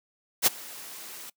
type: noise with ADSR envelope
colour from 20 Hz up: white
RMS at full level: -18 dBFS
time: 0.42-1.3 s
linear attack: 46 ms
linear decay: 20 ms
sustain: -24 dB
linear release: 7 ms
effects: noise-tail reverb RT60 0.1 s tail -22 dB re dry + high-pass 200 Hz 12 dB/octave